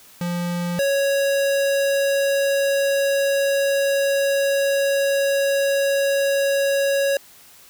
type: tone pair in turn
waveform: square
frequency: 174.61 / 554.4 Hz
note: F3 / C#5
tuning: 0 / 0 cents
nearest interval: octave + minor sixth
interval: 2000 cents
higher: second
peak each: -23 / -18 dBFS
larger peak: second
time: 0.21-0.79 / 0.79-7.17 s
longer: second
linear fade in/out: 2 ms
effects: white hiss -48 dBFS RMS until 7.69 s